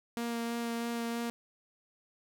sawtooth tone with vibrato, 233.8 Hz, A#3, 5 cents sharp, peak -29 dBFS, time 0.17-1.3 s, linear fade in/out 0 ms, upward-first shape sine, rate 3.1 Hz, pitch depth 11 cents each way, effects none

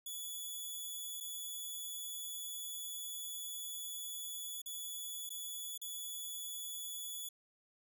10% pulse tone with dropouts, 3418 Hz, G#7, 49 cents sharp, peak -34 dBFS, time 0.06-7.29 s, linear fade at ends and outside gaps 5 ms, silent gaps 1.203-1.207 / 4.618-4.659 / 5.293-5.303 / 5.778-5.815 s, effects none

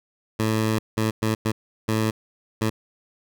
15% pulse tone bursts at uneven times, 110 Hz, A2, in tune, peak -14 dBFS, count 6, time 0.39-0.79 / 0.97-1.11 / 1.22-1.35 / 1.45-1.52 / 1.88-2.11 / 2.61-2.7 s, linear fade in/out 10 ms, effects none

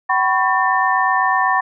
sine tone cluster, 759 / 996 / 1104 / 1798 Hz, F#5 / B5 / C#6 / A6, +44 / +14 / -7 / +37 cents, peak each -19 dBFS, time 0.09-1.61 s, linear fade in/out 10 ms, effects none

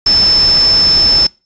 sine tone in noise, 5274 Hz, E8, in tune, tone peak -7 dBFS, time 0.06-1.27 s, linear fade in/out 5 ms, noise pink, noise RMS -21 dBFS, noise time 0.06-1.27 s, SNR +11 dB, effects noise-tail reverb RT60 0.3 s tail -23 dB re dry + resampled to 16000 Hz

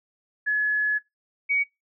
sine tone pair in turn, 1701 / 2253 Hz, G#6 / C#7, +41 / +28 cents, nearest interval perfect fourth, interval 487 cents, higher second, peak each -20 dBFS, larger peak neither, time 0.46-0.99 / 1.49-1.64 s, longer first, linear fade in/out 20 ms, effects noise-tail reverb RT60 0.2 s tail -23 dB re dry

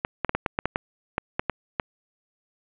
clicks, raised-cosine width 0.5 ms, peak -8 dBFS, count 12, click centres 0.049 / 0.247 / 0.294 / 0.35 / 0.462 / 0.589 / 0.656 / 0.759 / 1.181 / 1.395 / 1.497 / 1.798 s, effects resampled to 8000 Hz + 8-bit

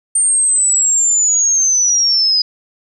sine linear sweep, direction down, 8810 to 4941 Hz, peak -10 dBFS, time 0.15-2.42 s, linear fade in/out 5 ms, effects none

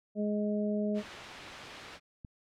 harmonic tone, 209 Hz, G#3, 11 cents sharp, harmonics 1 / 2 / 3, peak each -30 / -36 / -36 dBFS, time 0.15-1.03 s, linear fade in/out 50 ms
white noise, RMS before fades -40 dBFS, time 0.94-2 s, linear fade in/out 50 ms
click, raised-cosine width 5 ms, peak -33 dBFS, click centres 2.248 s
effects low-pass 3000 Hz 12 dB/octave

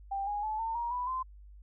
sine tone with pitch steps, 789 / 825.4 / 863.4 / 903.2 / 944.8 / 988.4 / 1033.9 Hz, G5 / G#5 / A5 / A5 / A#5 / B5 / C6, +11 / -11 / -33 / +45 / +23 / +1 / -21 cents, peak -31 dBFS, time 0.11-1.23 s, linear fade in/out 10 ms, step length 160 ms, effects added 50 Hz sine -49 dBFS peak until 1.62 s

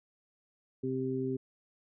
harmonic tone, 130.81 Hz, C3, in tune, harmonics 1 / 2 / 3, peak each -38 / -34 / -34 dBFS, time 0.83-1.37 s, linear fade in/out 10 ms, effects none

